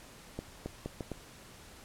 accelerating click train, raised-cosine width 2 ms, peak -23 dBFS, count 5, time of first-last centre 0.39-1.117 s, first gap 270 ms, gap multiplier 0.74, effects pink hiss -53 dBFS RMS until 1.84 s + low-pass 12000 Hz 12 dB/octave

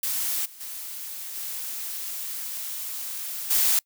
blue noise with level steps, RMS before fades -27 / -46 / -36 / -33 / -21 dBFS, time 0.03-3.79 s, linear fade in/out 2 ms, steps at 0.45 / 0.6 / 1.35 / 3.5 s, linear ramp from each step 10 ms, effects noise-tail reverb RT60 0.1 s tail -26 dB re dry

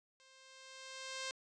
5% pulse tone with level ramp, 527 Hz, C5, 12 cents sharp, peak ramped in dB -52 to -27 dBFS, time 0.2-1.31 s, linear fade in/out 0 ms, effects resampled to 22050 Hz

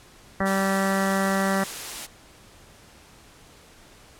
harmonic tone, 193.9 Hz, G3, 19 cents flat, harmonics 1 / 2 / 3 / 4 / 5 / 6 / 7 / 8 / 9 / 10, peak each -24 / -32 / -28 / -31 / -36 / -32 / -33 / -35 / -34 / -33 dBFS, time 0.4-1.64 s, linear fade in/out 5 ms
click, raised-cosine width 5 ms, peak -25 dBFS, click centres 0.409 s
white high-pass noise, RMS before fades -34 dBFS, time 0.45-2.07 s, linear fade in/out 20 ms, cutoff 260 Hz, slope 12 dB/octave
effects pink hiss -51 dBFS RMS until 4.19 s + low-pass 11000 Hz 12 dB/octave

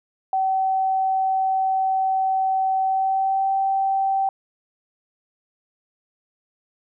sine tone with pitch glide, 764 to 776 Hz, G5 to G5, -45 to -18 cents, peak -18 dBFS, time 0.33-4.29 s, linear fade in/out 2 ms, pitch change +27 cents, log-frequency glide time 2.83-3.51 s, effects none

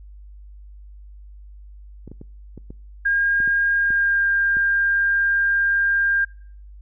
clicks, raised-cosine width 3 ms, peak -24 dBFS, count 9, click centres 2.077 / 2.116 / 2.214 / 2.577 / 2.705 / 3.403 / 3.477 / 3.905 / 4.569 s
sine tone with pitch glide, 1618 to 1601.3 Hz, G#6 to G6, -46 to +36 cents, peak -16 dBFS, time 3.05-6.25 s, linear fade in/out 10 ms, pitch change -18 cents, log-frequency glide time 3.75-4.28 s
effects noise-tail reverb RT60 0.6 s tail -25 dB re dry + added 50 Hz sine -39 dBFS peak until 6.81 s

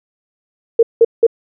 sine tone bursts, 460 Hz, A#4, 23 cents flat, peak -4 dBFS, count 3, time 0.79-1.267 s, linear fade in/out 5 ms, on 39 ms, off 180 ms, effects none

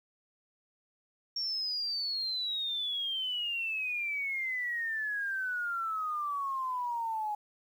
sine exponential sweep, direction down, 5540 to 830.6 Hz, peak -31 dBFS, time 1.36-7.35 s, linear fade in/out 5 ms, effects 10-bit

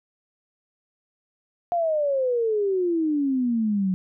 sine exponential sweep, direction down, 707 to 182.6 Hz, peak -20 dBFS, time 1.72-3.94 s, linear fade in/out 0 ms, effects none

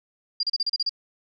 sine tone bursts, 4800 Hz, D8, 37 cents sharp, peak -21 dBFS, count 8, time 0.4-0.894 s, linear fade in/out 5 ms, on 32 ms, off 34 ms, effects none

